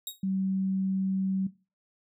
15% pulse tone with exponential decay, 3775 Hz, A#7, 21 cents sharp, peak -23 dBFS, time 0.07-0.2 s, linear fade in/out 2 ms, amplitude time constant 28 ms
sine tone, 191.1 Hz, G3, 44 cents flat, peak -26 dBFS, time 0.23-1.47 s, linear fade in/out 5 ms
effects noise-tail reverb RT60 0.3 s tail -17 dB re dry

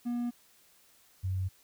triangle / sine tone pair in turn, 240.4 / 93.82 Hz, B3 / F#2, -46 / +25 cents, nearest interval octave + major third, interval 1629 cents, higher first, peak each -28 / -29 dBFS, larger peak first, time 0.05-0.31 / 1.23-1.49 s, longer neither, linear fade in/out 20 ms, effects white hiss -63 dBFS RMS until 1.63 s

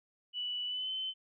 sine tone with pitch glide, 2960 to 3061 Hz, F#7 to G7, 0 to -42 cents, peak -34 dBFS, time 0.33-1.14 s, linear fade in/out 50 ms, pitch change +58 cents, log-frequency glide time 0.66-0.91 s, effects none

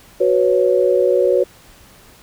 sine chord, F# suspended fourth, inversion none, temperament equal, 370 / 493.9 / 554.4 Hz, F#4 / B4 / C#5, 0 / 0 / 0 cents, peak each -16 dBFS, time 0.2-1.44 s, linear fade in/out 10 ms, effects pink hiss -46 dBFS RMS until 2.22 s

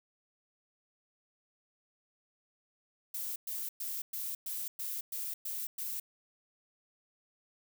violet noise bursts, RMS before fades -38 dBFS, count 9, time 3.14-6 s, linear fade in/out 5 ms, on 220 ms, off 110 ms, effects none

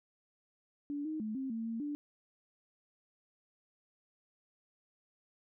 sine tone with pitch steps, 288.5 / 311.7 / 216 / 266.1 / 226 / 227.8 / 292.4 Hz, D4 / D#4 / A3 / C4 / A3 / A#3 / D4, -31 / +3 / -32 / +29 / +47 / -40 / -7 cents, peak -35 dBFS, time 0.9-1.95 s, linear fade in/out 0 ms, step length 150 ms, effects none

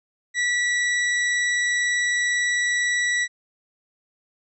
40% pulse tone, 1947 Hz, B6, 25 cents flat, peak -19 dBFS, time 0.34-3.28 s, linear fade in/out 50 ms, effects resampled to 22050 Hz

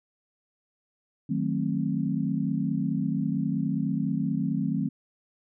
sine chord, D# diminished seventh, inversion none, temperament equal with one note detuned, 155.56 / 185 / 220 / 265.7 Hz, D#3 / F#3 / A3 / C4, 0 / 0 / 0 / +27 cents, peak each -30 dBFS, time 1.29-4.89 s, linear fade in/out 10 ms, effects none

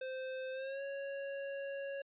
square tone with pitch glide, 520 to 554.1 Hz, C5 to C#5, -11 to -1 cents, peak -40 dBFS, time 0.01-2.02 s, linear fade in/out 5 ms, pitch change +110 cents, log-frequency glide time 0.52-0.82 s, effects resampled to 8000 Hz

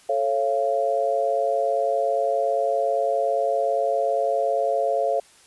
sine chord, A augmented, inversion none, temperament just, 440 / 550 / 687.5 Hz, A4 / C#5 / E#5, 0 / -14 / -27 cents, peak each -27 / -23 / -23 dBFS, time 0.09-5.2 s, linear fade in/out 5 ms, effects white hiss -53 dBFS RMS until 5.46 s + resampled to 24000 Hz

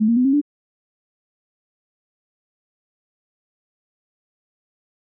sine tone with pitch steps, 215.9 / 232.7 / 250.9 / 270.5 / 291.5 Hz, A3 / A#3 / B3 / C#4 / D4, -33 / -3 / +28 / -42 / -13 cents, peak -13 dBFS, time 0-0.415 s, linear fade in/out 20 ms, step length 83 ms, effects none

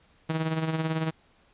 sawtooth tone with tremolo, 160 Hz, D#3, 49 cents sharp, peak -20 dBFS, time 0.29-1.11 s, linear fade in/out 10 ms, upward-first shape sine, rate 18 Hz, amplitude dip 55%, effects pink hiss -62 dBFS RMS until 1.53 s + resampled to 8000 Hz

